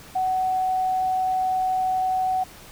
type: tone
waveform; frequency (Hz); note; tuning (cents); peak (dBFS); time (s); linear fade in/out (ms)
sine; 748; F#5; +19; -20; 0.15-2.44; 10
effects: pink hiss -45 dBFS RMS until 2.71 s